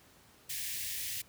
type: band-stop noise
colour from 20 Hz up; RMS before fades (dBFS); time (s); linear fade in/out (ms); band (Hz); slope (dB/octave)
white; -38; 0.49-1.22; 10; 140 to 1700; 96
effects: pink hiss -61 dBFS RMS until 1.28 s + high-pass 60 Hz 12 dB/octave